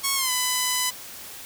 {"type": "tone with pitch glide", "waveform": "5% pulse", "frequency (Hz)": [1100, 1002.9], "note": ["C#6", "B5"], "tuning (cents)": [-14, 26], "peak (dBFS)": -10, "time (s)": [0.03, 0.91], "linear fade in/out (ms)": 20, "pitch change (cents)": -160, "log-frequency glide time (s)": [0.15, 0.31], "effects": ["white hiss -40 dBFS RMS until 1.45 s"]}